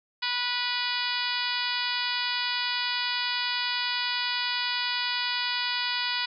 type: harmonic tone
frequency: 490 Hz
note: B4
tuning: 14 cents flat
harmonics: 2 / 3 / 4 / 5 / 6 / 7 / 8 / 9 / 10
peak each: -35 / -35 / -35 / -35 / -35 / -35 / -35 / -35 / -35 dBFS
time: 0.22-6.26 s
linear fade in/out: 10 ms
effects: none